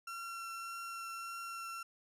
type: tone with vibrato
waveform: 35% pulse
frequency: 1361 Hz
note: F6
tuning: 45 cents flat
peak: -40 dBFS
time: 0.07-1.83 s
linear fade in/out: 5 ms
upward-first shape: triangle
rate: 1.7 Hz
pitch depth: 10 cents each way
effects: resampled to 32000 Hz